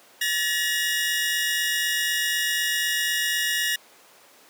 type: tone cluster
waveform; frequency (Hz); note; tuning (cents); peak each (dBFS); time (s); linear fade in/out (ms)
sawtooth; 1732 / 1896 / 2868; A6 / A#6 / F7; -28 / +29 / +45; -24 / -23 / -24; 0.21-3.76; 5
effects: pink hiss -52 dBFS RMS until 4.49 s + high-pass 400 Hz 12 dB/octave